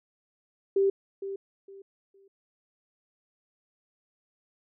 sine tone with echo, 392 Hz, G4, in tune, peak -20 dBFS, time 0.76-0.9 s, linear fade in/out 5 ms, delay 460 ms, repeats 3, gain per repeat -12 dB, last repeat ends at 2.28 s, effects none

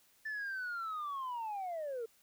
sine linear sweep, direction down, 1769 to 440 Hz, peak -35 dBFS, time 0.25-2.06 s, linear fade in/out 10 ms, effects tanh soft clip ceiling -35 dBFS + white hiss -68 dBFS RMS until 2.22 s

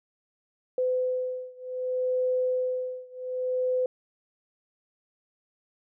sine beating tone pair, 507 / 507.65 Hz, B4 / B4, +45 / +48 cents, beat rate 0.65 Hz, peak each -28 / -29 dBFS, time 0.78-3.86 s, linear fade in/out 2 ms, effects none

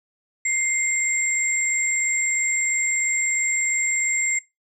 sine tone pair together, 2100 / 7523 Hz, C7 / A#8, +6 / +15 cents, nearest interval octave + minor seventh, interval 2209 cents, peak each -23 dBFS, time 0.45-4.39 s, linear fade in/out 5 ms, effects noise-tail reverb RT60 0.2 s tail -20 dB re dry

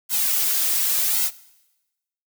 blue noise with flanger, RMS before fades -21 dBFS, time 0.09-1.31 s, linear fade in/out 50 ms, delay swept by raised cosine 1.7 to 4.2 ms, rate 0.89 Hz, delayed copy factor -0.85, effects noise-tail reverb RT60 1.0 s tail -20 dB re dry

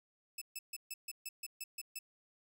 10% pulse tone bursts, 2616 Hz, E7, 14 cents flat, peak -32 dBFS, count 10, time 0.38-1.99 s, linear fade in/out 5 ms, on 35 ms, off 140 ms, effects none

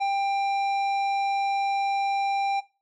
triangle tone with tanh clipping, 792 Hz, G5, 18 cents sharp, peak -24 dBFS, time 0-2.61 s, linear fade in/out 20 ms, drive 15 dB, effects noise-tail reverb RT60 0.3 s tail -19 dB re dry

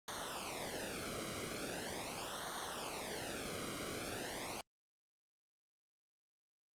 pink noise with flanger, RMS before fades -42 dBFS, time 0.08-4.61 s, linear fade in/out 2 ms, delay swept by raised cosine 0.39 to 1.15 ms, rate 0.41 Hz, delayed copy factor -0.9, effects low-pass 10000 Hz 12 dB/octave + Opus 48 kbps

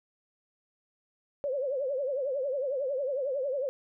sine tone with vibrato, 542 Hz, C#5, 39 cents flat, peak -28 dBFS, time 1.44-3.69 s, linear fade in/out 0 ms, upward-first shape triangle, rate 11 Hz, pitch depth 160 cents each way, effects none

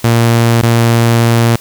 sawtooth tone with dropouts, 116.5 Hz, A#2, 1 cent flat, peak -3 dBFS, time 0.04-1.56 s, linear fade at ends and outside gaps 5 ms, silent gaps 0.615-0.628 s, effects white hiss -35 dBFS RMS until 1.6 s

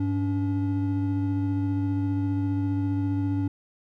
triangle tone pair together, 100 / 285.1 Hz, G2 / C#4, +35 / +49 cents, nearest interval octave + tritone, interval 1814 cents, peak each -24 dBFS, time 0-3.48 s, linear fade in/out 5 ms, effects none

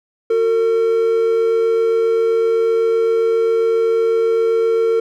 triangle tone pair together, 365.8 / 453.5 Hz, F#4 / A#4, -20 / -48 cents, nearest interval major third, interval 372 cents, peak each -22 / -11 dBFS, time 0.3-5 s, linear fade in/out 5 ms, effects none

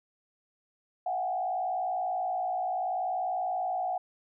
sine tone with frequency modulation, 738 Hz, F#5, 5 cents flat, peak -28 dBFS, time 1.06-3.98 s, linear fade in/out 5 ms, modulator 60.7 Hz, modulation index 0.87, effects none

